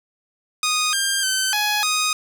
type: tone with pitch steps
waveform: 10% pulse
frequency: 1240 / 1596 / 1536 / 838 / 1247 Hz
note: D#6 / G6 / G6 / G#5 / D#6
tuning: -6 / +31 / -36 / +15 / +3 cents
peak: -10 dBFS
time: 0.63-2.13 s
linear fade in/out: 2 ms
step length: 300 ms
effects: none